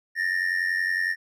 triangle ring-modulated tone, 1820 Hz, A#6, 42 cents flat, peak -18 dBFS, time 0.15-1.16 s, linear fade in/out 50 ms, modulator 45.4 Hz, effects none

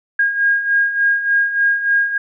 sine beating tone pair, 1625 / 1628.4 Hz, G#6 / G#6, -38 / -35 cents, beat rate 3.4 Hz, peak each -20 / -14 dBFS, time 0.19-2.18 s, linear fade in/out 5 ms, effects none

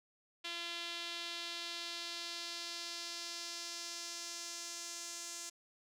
sawtooth tone with band-pass filter sweep, 341.9 Hz, F4, 37 cents flat, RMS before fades -44 dBFS, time 0.44-5.5 s, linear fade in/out 10 ms, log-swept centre 3400 to 6700 Hz, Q 2.2, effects none

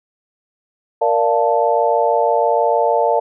sine chord, Bb major seventh, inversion none, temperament equal with one note detuned, 466.2 / 587.3 / 693.6 / 880 Hz, Bb4 / D5 / F5 / A5, 0 / 0 / -12 / 0 cents, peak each -18 dBFS, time 1.01-3.2 s, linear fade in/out 10 ms, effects none

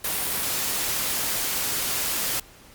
white noise, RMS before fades -26 dBFS, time 0.04-2.4 s, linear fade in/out 5 ms, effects pink hiss -50 dBFS RMS until 2.74 s + Opus 48 kbps

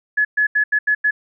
sine tone bursts at uneven times, 1702 Hz, G#6, 42 cents sharp, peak -13 dBFS, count 6, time 0.17-0.25 / 0.37-0.47 / 0.55-0.64 / 0.72-0.79 / 0.87-0.95 / 1.04-1.11 s, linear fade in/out 10 ms, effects none

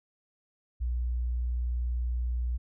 sine tone, 60.5 Hz, B1, 35 cents flat, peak -27 dBFS, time 0.8-2.58 s, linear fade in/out 20 ms, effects none

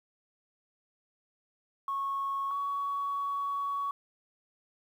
sine tone pair in turn, 1100 / 1122.5 Hz, C#6 / C#6, -14 / +21 cents, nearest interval unison, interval 35 cents, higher second, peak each -29 / -29 dBFS, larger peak neither, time 1.88-2.51 / 2.51-3.91 s, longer second, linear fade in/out 2 ms, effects tanh soft clip ceiling -25 dBFS + 10-bit

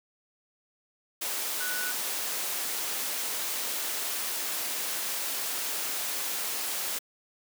sine tone in noise, 1480 Hz, F#6, in tune, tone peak -33 dBFS, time 1.6-1.92 s, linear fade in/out 10 ms, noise white, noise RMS -32 dBFS, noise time 1.21-6.99 s, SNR -4 dB, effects high-pass 300 Hz 12 dB/octave

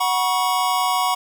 square chord, F# suspended fourth, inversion none, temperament equal with one note detuned, 740 / 968 / 1108.7 Hz, F#5 / B5 / C#6, 0 / -35 / 0 cents, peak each -23 dBFS, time 0-1.15 s, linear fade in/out 10 ms, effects none

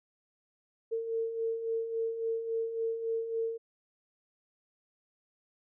sine beating tone pair, 451 / 454.6 Hz, A4 / A#4, +43 / -43 cents, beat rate 3.6 Hz, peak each -39 / -31 dBFS, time 0.91-3.58 s, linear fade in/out 20 ms, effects none

